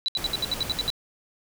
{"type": "tone bursts", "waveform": "sine", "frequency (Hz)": 3951, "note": "B7", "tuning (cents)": 0, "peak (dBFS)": -22, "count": 10, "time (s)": [0.06, 0.902], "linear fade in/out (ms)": 0, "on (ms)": 23, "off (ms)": 68}
{"type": "noise", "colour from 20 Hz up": "pink", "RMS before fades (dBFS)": -35, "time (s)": [0.17, 0.9], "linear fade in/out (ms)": 0}
{"effects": []}